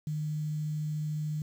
sine tone with quantisation, 152.3 Hz, D#3, 37 cents flat, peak -30 dBFS, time 0.07-1.42 s, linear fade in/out 2 ms, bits 9, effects none

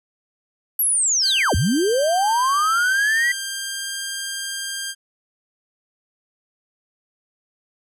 sine linear two-way sweep, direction down then up, 11840 to 66.2 to 1977 Hz, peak -16 dBFS, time 0.79-3.32 s, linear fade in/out 5 ms, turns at 1.55 s
10% pulse tone with pitch glide, 1574 to 1596 Hz, G6 to G6, +7 to +31 cents, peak -17 dBFS, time 1.21-4.95 s, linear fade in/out 50 ms, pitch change +24 cents, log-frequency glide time 2.31-3.93 s
effects none

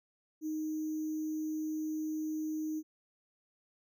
sine tone with sample-and-hold, 311.1 Hz, D#4, in tune, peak -33 dBFS, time 0.41-2.83 s, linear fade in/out 50 ms, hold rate 6300 Hz, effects none

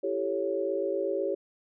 sine chord, A dominant seventh, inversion second, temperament equal with one note detuned, 334 / 392 / 440 / 554.4 Hz, E4 / G4 / A4 / C#5, +23 / 0 / 0 / 0 cents, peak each -35 / -30 / -36 / -31 dBFS, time 0.03-1.35 s, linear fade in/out 10 ms, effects none

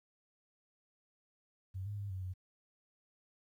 sine tone with pitch steps, 94.6 / 102.9 / 101 / 93.8 / 92.1 Hz, F#2 / G#2 / G#2 / F#2 / F#2, +39 / -16 / -48 / +24 / -7 cents, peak -38 dBFS, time 1.74-2.34 s, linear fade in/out 20 ms, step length 120 ms, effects 12-bit

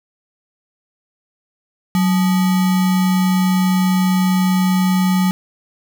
sine tone with sample-and-hold, 185.2 Hz, F#3, 2 cents sharp, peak -12 dBFS, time 1.95-5.31 s, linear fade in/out 0 ms, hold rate 1050 Hz, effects none

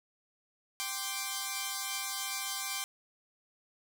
5% pulse chord, G suspended fourth, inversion none, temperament equal, 784 / 1046.5 / 1174.7 Hz, G5 / C6 / D6, 0 / 0 / 0 cents, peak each -27 dBFS, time 0.8-2.84 s, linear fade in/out 0 ms, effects none

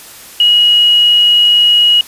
sine tone with quantisation, 2899 Hz, F#7, 36 cents flat, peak -5 dBFS, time 0.4-2.01 s, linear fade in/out 2 ms, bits 5, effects white hiss -34 dBFS RMS until 2.07 s + resampled to 32000 Hz

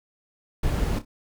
brown noise with echo, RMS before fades -24 dBFS, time 0.63-0.99 s, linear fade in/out 5 ms, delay 30 ms, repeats 2, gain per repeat -12 dB, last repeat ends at 1.05 s, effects none

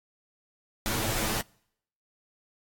pink noise with comb filter, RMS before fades -29 dBFS, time 0.86-1.41 s, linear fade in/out 0 ms, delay 9.1 ms, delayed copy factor +1, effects noise-tail reverb RT60 0.7 s tail -26 dB re dry + AAC 64 kbps

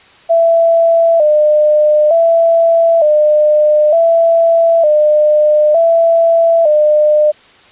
sine tone with vibrato, 634 Hz, D#5, 32 cents sharp, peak -6 dBFS, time 0.29-7.32 s, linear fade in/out 20 ms, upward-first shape square, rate 0.55 Hz, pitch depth 86 cents each way, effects white hiss -43 dBFS RMS until 7.71 s + resampled to 8000 Hz

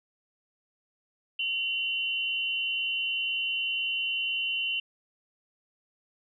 sine tone pair together, 2758 / 3028 Hz, F7 / F#7, -22 / +39 cents, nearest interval major second, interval 161 cents, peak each -29 / -31 dBFS, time 1.39-4.8 s, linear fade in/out 5 ms, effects none

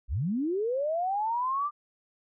sine linear sweep, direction up, 42.74 to 1201 Hz, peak -26 dBFS, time 0.08-1.71 s, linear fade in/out 50 ms, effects none

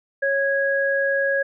sine tone pair together, 551.7 / 1655 Hz, C#5 / G#6, -8 / -6 cents, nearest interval octave + perfect fifth, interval 1902 cents, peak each -21 dBFS, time 0.22-1.43 s, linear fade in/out 10 ms, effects none

